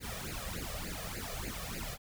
pink noise with flanger, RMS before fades -40 dBFS, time 0-1.98 s, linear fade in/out 50 ms, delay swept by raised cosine 0.43 to 1.73 ms, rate 3.4 Hz, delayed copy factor +0.95, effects none

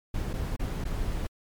brown noise with dropouts, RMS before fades -30 dBFS, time 0.14-1.27 s, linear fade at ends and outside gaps 5 ms, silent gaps 0.333-0.337 / 0.564-0.594 / 0.841-0.851 s, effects MP3 96 kbps

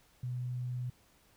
sine tone, 124.4 Hz, B2, 13 cents sharp, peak -34 dBFS, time 0.23-0.9 s, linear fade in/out 5 ms, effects pink hiss -66 dBFS RMS until 1.36 s

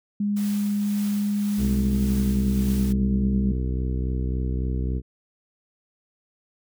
sine tone with pitch glide, 205 to 199.86 Hz, G#3 to G3, -22 to +34 cents, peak -21 dBFS, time 0.2-3.52 s, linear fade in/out 5 ms, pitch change -44 cents, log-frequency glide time 1.68-2.58 s
white noise with tremolo, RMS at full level -39 dBFS, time 0.36-2.93 s, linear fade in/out 10 ms, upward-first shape triangle, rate 1.8 Hz, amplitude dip 50%
harmonic tone, 63.6 Hz, C2, 48 cents flat, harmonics 1 / 2 / 3 / 4 / 5 / 6 / 7, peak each -24 / -30 / -34 / -36 / -38 / -40 / -41 dBFS, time 1.57-5.02 s, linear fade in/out 50 ms
effects none

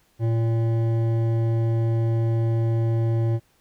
triangle tone with hard clipping, 114.3 Hz, A#2, 34 cents flat, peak -21 dBFS, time 0.19-3.4 s, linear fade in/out 50 ms, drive 15 dB, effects pink hiss -63 dBFS RMS until 3.6 s

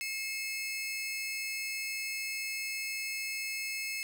sawtooth tone pair together, 2151 / 2604 Hz, C7 / E7, +47 / -22 cents, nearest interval minor third, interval 331 cents, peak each -34 / -34 dBFS, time 0.01-4.03 s, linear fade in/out 0 ms, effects none

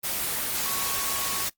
sine tone in noise, 1108.7 Hz, C#6, in tune, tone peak -36 dBFS, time 0.64-1.46 s, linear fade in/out 20 ms, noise white, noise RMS -28 dBFS, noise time 0.03-1.5 s, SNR -11 dB, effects noise-tail reverb RT60 0.1 s tail -18 dB re dry + Opus 24 kbps

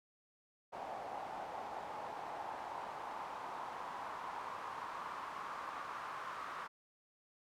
pink noise with band-pass filter sweep, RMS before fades -45 dBFS, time 0.72-6.68 s, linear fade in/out 20 ms, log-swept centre 760 to 1200 Hz, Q 3.6, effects none

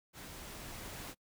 pink noise with level ramp, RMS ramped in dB -49 to -45 dBFS, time 0.13-1.15 s, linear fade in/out 50 ms, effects noise-tail reverb RT60 0.1 s tail -25 dB re dry

